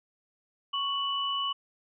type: tone pair together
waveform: sine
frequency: 1110.6 / 2965 Hz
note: C#6 / F#7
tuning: +3 / +3 cents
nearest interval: octave + perfect fourth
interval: 1700 cents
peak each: -31 / -30 dBFS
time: 0.73-1.53 s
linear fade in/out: 10 ms
effects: none